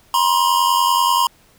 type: tone pair together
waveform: square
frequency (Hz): 959 / 1049.2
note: A#5 / C6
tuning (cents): +49 / +4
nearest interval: major second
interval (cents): 155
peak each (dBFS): -17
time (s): 0.14-1.27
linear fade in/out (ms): 2
effects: pink hiss -53 dBFS RMS until 1.58 s